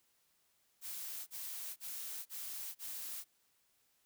blue noise bursts, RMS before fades -44 dBFS, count 5, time 0.81-3.246 s, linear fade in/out 50 ms, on 460 ms, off 34 ms, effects white hiss -75 dBFS RMS until 4.05 s

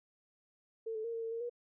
sine tone with pitch steps, 449.7 / 436.3 / 463.2 / 456.7 / 452.3 / 459.7 / 480.3 Hz, A4 / A4 / A#4 / A#4 / A4 / A#4 / B4, +38 / -15 / -11 / -36 / +48 / -24 / -48 cents, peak -36 dBFS, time 0.86-1.497 s, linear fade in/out 10 ms, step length 91 ms, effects none

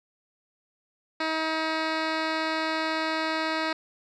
10% pulse tone with low-pass filter, 318.1 Hz, D#4, 38 cents sharp, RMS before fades -28 dBFS, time 1.2-3.73 s, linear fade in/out 5 ms, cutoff 3700 Hz, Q 2.3, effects none

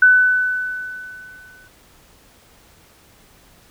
sine tone with exponential decay, 1500 Hz, F#6, 23 cents sharp, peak -6 dBFS, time 0.02-1.68 s, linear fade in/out 5 ms, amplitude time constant 360 ms, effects pink hiss -51 dBFS RMS until 3.7 s

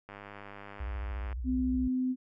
click train, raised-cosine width 0.5 ms, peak -30 dBFS, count 126, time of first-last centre 0.09-1.328 s, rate 101 Hz
sine tone with vibrato, 61.8 Hz, B1, 2 cents sharp, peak -33 dBFS, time 0.8-1.88 s, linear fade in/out 5 ms, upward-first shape triangle, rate 14 Hz, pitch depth 240 cents each way
sine tone, 255.7 Hz, C4, 40 cents flat, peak -27 dBFS, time 1.44-2.16 s, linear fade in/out 50 ms
effects none

